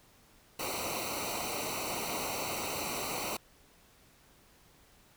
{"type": "noise with comb filter", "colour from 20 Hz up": "pink", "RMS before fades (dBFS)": -36, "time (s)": [0.59, 3.37], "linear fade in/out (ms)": 5, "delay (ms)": 0.59, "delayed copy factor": -0.95, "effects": ["pink hiss -62 dBFS RMS until 5.16 s"]}